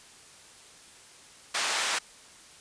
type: band-pass noise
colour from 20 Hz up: pink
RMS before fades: -29 dBFS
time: 1.54-1.99 s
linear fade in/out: 10 ms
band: 1000 to 8600 Hz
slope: 12 dB/octave
effects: white hiss -52 dBFS RMS until 2.6 s + resampled to 22050 Hz